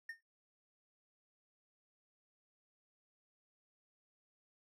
triangle tone with exponential decay, 1826 Hz, A#6, 36 cents flat, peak -38 dBFS, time 0.09-0.21 s, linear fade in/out 5 ms, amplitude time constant 25 ms, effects noise-tail reverb RT60 0.2 s tail -20 dB re dry

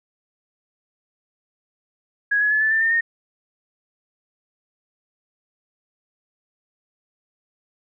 sine tone with pitch steps, 1661.2 / 1690.2 / 1719.8 / 1749.8 / 1780.4 / 1811.6 / 1843.2 Hz, G#6 / G#6 / A6 / A6 / A6 / A#6 / A#6, 0 / +30 / -40 / -10 / +20 / -50 / -20 cents, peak -16 dBFS, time 2.31-3.01 s, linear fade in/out 10 ms, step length 100 ms, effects none

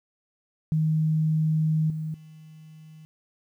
sine tone with level steps, 156.8 Hz, D#3, 14 cents sharp, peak -20 / -28 / -44 dBFS, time 0.72-3.05 s, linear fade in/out 0 ms, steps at 1.9 / 2.14 s, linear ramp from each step 2 ms, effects 10-bit

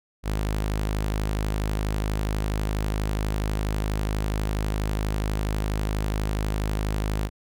sawtooth tone, 52.2 Hz, G#1, 10 cents sharp, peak -20 dBFS, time 0.23-7.3 s, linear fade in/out 50 ms, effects none

